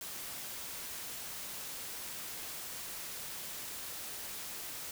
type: noise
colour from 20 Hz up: white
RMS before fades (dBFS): -43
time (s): 0.01-4.91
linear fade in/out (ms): 2
effects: none